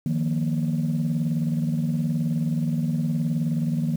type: chord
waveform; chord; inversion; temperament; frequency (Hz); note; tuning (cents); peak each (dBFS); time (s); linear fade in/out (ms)
sine; Eb suspended second; none; equal with one note detuned; 155.56 / 174.61 / 234.2; Eb3 / F3 / Bb3; 0 / 0 / +8; -23 / -27 / -25; 0.06-3.96; 2
effects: tanh soft clip ceiling -16 dBFS + 8-bit